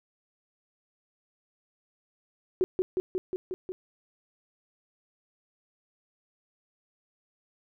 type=tone with echo; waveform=sine; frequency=370 Hz; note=F#4; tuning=in tune; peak=-20 dBFS; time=2.61-2.64 s; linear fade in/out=0 ms; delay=180 ms; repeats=6; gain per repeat=-2 dB; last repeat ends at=3.72 s; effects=none